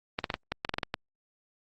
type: clicks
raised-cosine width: 0.3 ms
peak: -13 dBFS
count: 11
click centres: 0.189 / 0.242 / 0.302 / 0.341 / 0.52 / 0.649 / 0.693 / 0.74 / 0.784 / 0.832 / 0.941 s
effects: Opus 24 kbps